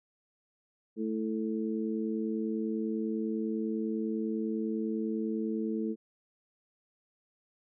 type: harmonic tone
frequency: 110 Hz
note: A2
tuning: in tune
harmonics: 2 / 3 / 4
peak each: -32 / -35 / -37 dBFS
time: 0.96-5.96 s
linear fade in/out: 50 ms
effects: none